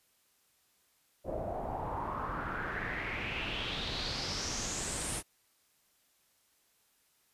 pink noise with low-pass filter sweep, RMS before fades -37 dBFS, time 1.24-5.23 s, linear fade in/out 50 ms, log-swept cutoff 570 to 10000 Hz, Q 4.8, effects white hiss -71 dBFS RMS until 7.33 s + resampled to 32000 Hz

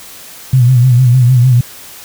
sine tone with vibrato, 125.2 Hz, B2, 24 cents sharp, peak -4 dBFS, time 0.53-1.61 s, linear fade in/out 5 ms, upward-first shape sine, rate 6.6 Hz, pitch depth 83 cents each way, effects white hiss -33 dBFS RMS until 2.04 s

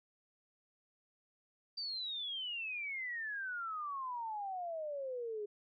sine exponential sweep, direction down, 4700 to 407.3 Hz, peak -38 dBFS, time 1.77-5.46 s, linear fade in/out 10 ms, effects none

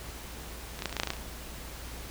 clicks, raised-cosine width 0.2 ms, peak -22 / -16 / -12 / -22 / -18 / -14 / -9 / -10 / -14 / -12 / -22 / -29 dBFS, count 12, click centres 0.791 / 0.822 / 0.857 / 0.895 / 0.927 / 0.967 / 0.999 / 1.034 / 1.073 / 1.104 / 1.135 / 1.167 s, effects added 58 Hz sine -44 dBFS peak until 2.1 s + pink hiss -44 dBFS RMS until 2.1 s

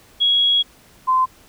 sine tone pair in turn, 3322 / 1032.3 Hz, G#7 / C6, 0 / -24 cents, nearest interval octave + minor sixth, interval 2024 cents, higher first, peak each -13 dBFS, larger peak neither, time 0.2-0.63 / 1.07-1.26 s, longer first, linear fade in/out 20 ms, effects pink hiss -50 dBFS RMS until 1.48 s

